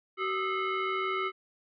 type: tone with frequency modulation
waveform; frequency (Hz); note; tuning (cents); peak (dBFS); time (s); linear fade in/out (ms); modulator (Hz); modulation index
sine; 466.2; A#4; 0; -28; 0.17-1.32; 50; 846; 2.3
effects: none